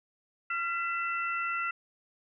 sine tone cluster, 1376 / 1999 / 2671 Hz, F6 / B6 / E7, -26 / +20 / +22 cents, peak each -31 / -37 / -36 dBFS, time 0.5-1.71 s, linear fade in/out 5 ms, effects none

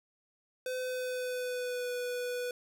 square tone with pitch glide, 509 to 492.5 Hz, C5 to B4, -48 to -5 cents, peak -34 dBFS, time 0.66-2.51 s, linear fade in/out 2 ms, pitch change -57 cents, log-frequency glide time 0.78-1.91 s, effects none

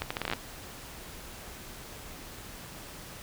accelerating click train, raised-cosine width 0.3 ms, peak -14 dBFS, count 10, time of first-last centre 0.02-0.334 s, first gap 85 ms, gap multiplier 0.75, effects pink hiss -45 dBFS RMS until 3.22 s

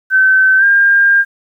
sine tone with pitch glide, 1534 to 1604.7 Hz, G6 to G6, -38 to +40 cents, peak -6 dBFS, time 0.1-1.25 s, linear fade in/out 50 ms, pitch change +78 cents, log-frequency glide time 0.58-0.64 s, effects 8-bit

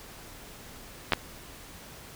clicks, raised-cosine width 0.3 ms, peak -6 dBFS, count 2, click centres 1.122 / 1.134 s, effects pink hiss -47 dBFS RMS until 2.15 s

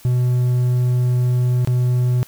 triangle tone with dropouts, 124.2 Hz, B2, 10 cents sharp, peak -12 dBFS, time 0.05-2.23 s, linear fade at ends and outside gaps 0 ms, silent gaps 1.649-1.674 s, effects white hiss -46 dBFS RMS until 2.27 s

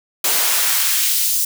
white noise with high-pass filter sweep, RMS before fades -17 dBFS, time 0.24-1.45 s, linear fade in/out 5 ms, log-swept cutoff 310 to 6500 Hz, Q 0.75, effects none

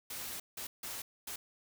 white noise bursts at uneven times, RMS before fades -42 dBFS, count 4, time 0.1-0.4 / 0.57-0.67 / 0.83-1.02 / 1.27-1.36 s, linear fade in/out 5 ms, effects none

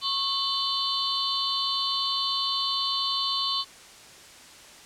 sine tone cluster, 1096 / 3031 / 3561 / 4062 / 4466 Hz, C#6 / F#7 / A7 / B7 / C#8, -20 / +41 / +20 / +48 / +12 cents, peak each -31 dBFS, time 0.01-3.65 s, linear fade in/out 50 ms, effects white hiss -48 dBFS RMS until 4.85 s + low-pass 8000 Hz 12 dB/octave

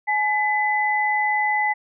sine tone pair together, 845.4 / 2006 Hz, G#5 / B6, +31 / +26 cents, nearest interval octave + minor third, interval 1495 cents, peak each -21 dBFS, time 0.07-1.74 s, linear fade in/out 20 ms, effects none

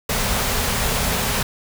pink band-stop noise, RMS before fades -21 dBFS, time 0.09-1.43 s, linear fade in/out 5 ms, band 260 to 380 Hz, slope 96 dB/octave, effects none

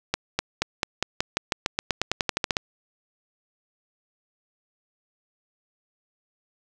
accelerating click train, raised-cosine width 0.2 ms, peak -5 dBFS, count 19, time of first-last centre 0.14-2.568 s, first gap 250 ms, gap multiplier 0.92, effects none

